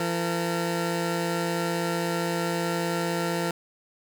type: tone pair together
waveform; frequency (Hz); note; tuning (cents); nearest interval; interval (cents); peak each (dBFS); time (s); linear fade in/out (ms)
15% pulse; 170.27 / 455.3; F3 / A#4; -44 / -41; octave + perfect fourth; 1703; -20 / -25; 0-3.51; 2
effects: none